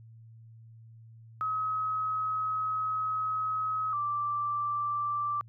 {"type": "tone pair in turn", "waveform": "sine", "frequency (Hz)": [1275, 1173], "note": ["D#6", "D6"], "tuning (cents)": [42, -2], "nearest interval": "minor second", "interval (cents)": 144, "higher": "first", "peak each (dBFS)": -28, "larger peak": "neither", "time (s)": [[1.41, 3.93], [3.93, 5.41]], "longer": "first", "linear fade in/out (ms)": 0, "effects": ["added 113 Hz sine -49 dBFS peak until 5.48 s"]}